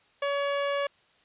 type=tone; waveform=sawtooth; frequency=565 Hz; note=C#5; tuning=33 cents sharp; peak=-22 dBFS; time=0.22-0.87 s; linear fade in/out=5 ms; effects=white hiss -63 dBFS RMS until 1.24 s + resampled to 8000 Hz